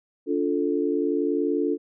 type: chord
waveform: sine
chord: D minor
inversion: none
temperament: equal with one note detuned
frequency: 288.8 / 349.2 / 440 Hz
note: D4 / F4 / A4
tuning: -29 / 0 / 0 cents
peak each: -25 / -26 / -26 dBFS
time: 0.26-1.78 s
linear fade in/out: 50 ms
effects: none